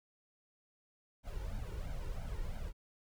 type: noise with flanger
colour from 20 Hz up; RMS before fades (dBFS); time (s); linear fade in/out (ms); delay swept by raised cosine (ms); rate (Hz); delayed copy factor
brown; -40; 1.23-2.73; 50; 1.3 to 2.19; 3; +0.85
effects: none